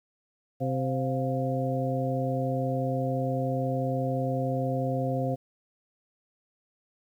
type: harmonic tone with a mistuned harmonic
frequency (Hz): 131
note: C3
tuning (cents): +2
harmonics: 1 / 2 / 3 / 4 / 5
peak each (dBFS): -29 / -32 / -39 / -31 / -34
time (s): 0.6-5.36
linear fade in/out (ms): 20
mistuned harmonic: 5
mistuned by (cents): +110
effects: 10-bit